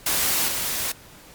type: noise with level steps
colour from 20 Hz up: white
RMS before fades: -22 / -26 dBFS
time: 0.06-0.92 s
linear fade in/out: 5 ms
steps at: 0.48 s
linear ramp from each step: 5 ms
effects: pink hiss -47 dBFS RMS until 1.34 s + MP3 96 kbps